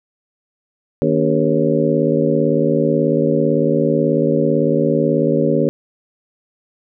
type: harmonic tone with a mistuned harmonic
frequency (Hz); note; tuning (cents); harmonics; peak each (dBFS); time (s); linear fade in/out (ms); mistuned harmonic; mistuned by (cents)
78.1; D#2; +7; 2 / 3 / 4 / 5 / 6 / 7; -20 / -20 / -20 / -20 / -20 / -20; 1.02-5.69; 0; 4; -120
effects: none